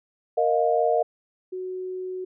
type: chord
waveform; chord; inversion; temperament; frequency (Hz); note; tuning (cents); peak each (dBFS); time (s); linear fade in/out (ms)
sine; Bb suspended fourth; none; equal with one note detuned; 466.2 / 622.3 / 707; Bb4 / Eb5 / F5; 0 / 0 / +21; -23; 0.37-1.03; 10
type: tone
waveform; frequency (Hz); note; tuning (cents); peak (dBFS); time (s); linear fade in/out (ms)
sine; 370; F#4; 0; -29; 1.52-2.25; 10
effects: none